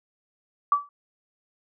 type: tone with exponential decay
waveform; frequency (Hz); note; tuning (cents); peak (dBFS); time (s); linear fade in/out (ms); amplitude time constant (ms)
sine; 1153; D6; -32; -13; 0.72-0.89; 2; 35
effects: none